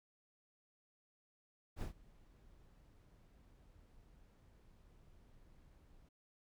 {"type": "noise with ADSR envelope", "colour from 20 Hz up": "brown", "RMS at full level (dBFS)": -40, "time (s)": [1.76, 6.09], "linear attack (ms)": 57, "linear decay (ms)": 110, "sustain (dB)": -24, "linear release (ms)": 8, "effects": []}